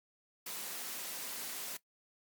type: high-pass noise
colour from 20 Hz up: white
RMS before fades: -42 dBFS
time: 0.46-1.77 s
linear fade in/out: 5 ms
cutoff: 170 Hz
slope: 24 dB/octave
effects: noise-tail reverb RT60 0.1 s tail -18 dB re dry + Opus 48 kbps